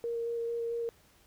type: tone with vibrato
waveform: sine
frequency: 466.2 Hz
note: A#4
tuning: in tune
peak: -31 dBFS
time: 0.04-0.89 s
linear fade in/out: 0 ms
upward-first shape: square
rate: 4.5 Hz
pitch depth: 8 cents each way
effects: pink hiss -63 dBFS RMS until 1.26 s